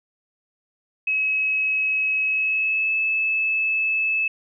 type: tone with pitch glide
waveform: sine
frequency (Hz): 2564 to 2610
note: E7 to E7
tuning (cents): -49 to -18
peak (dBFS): -19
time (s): 1.07-4.28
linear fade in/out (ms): 5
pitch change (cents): +31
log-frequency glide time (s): 2.24-2.96
effects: none